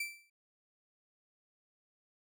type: tone with exponential decay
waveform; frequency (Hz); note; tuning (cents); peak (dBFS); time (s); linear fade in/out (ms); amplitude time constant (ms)
40% pulse; 2337; D7; -9; -32; 0-0.3; 5; 64
effects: none